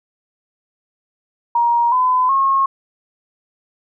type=tone with pitch steps; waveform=sine; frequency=944 / 1011.8 / 1084.4 Hz; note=A#5 / B5 / C#6; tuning=+22 / +42 / -38 cents; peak=-12 dBFS; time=1.55-2.66 s; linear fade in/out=5 ms; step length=370 ms; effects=none